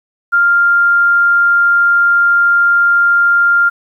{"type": "tone", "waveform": "sine", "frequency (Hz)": 1396.9, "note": "F6", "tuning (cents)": 0, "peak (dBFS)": -7, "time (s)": [0.32, 3.7], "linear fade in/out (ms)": 20, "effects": ["8-bit"]}